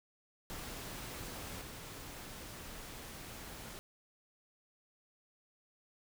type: noise with level steps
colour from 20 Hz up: pink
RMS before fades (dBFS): -45 / -48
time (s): 0.5-3.79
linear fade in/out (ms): 0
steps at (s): 1.61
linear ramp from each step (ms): 5
effects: none